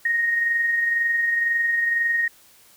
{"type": "tone with amplitude modulation", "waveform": "sine", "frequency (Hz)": 1864.7, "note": "A#6", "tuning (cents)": 0, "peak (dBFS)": -17, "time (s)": [0.05, 2.28], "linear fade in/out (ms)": 5, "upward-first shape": "sine", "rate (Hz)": 22, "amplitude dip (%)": 35, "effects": ["white hiss -53 dBFS RMS until 2.76 s"]}